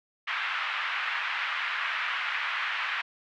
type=band-pass noise; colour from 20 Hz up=pink; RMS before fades=-31 dBFS; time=0.27-3.02 s; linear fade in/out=10 ms; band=1200 to 2800 Hz; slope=24 dB/octave; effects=none